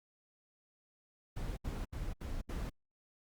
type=noise bursts; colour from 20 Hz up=brown; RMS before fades=-39 dBFS; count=5; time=1.36-2.698 s; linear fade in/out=10 ms; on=210 ms; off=72 ms; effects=Opus 48 kbps